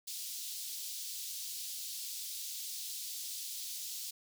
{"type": "high-pass noise", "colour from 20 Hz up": "pink", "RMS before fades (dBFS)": -42, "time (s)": [0.07, 4.11], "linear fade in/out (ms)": 10, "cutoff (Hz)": 3800, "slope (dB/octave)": 24, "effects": []}